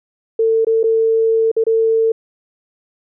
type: tone with dropouts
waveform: sine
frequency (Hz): 448.9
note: A4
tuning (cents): +35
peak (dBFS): -11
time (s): 0.39-2.12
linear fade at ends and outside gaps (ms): 5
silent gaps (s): 0.648-0.668 / 0.832-0.839 / 1.516-1.565 / 1.639-1.666
effects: none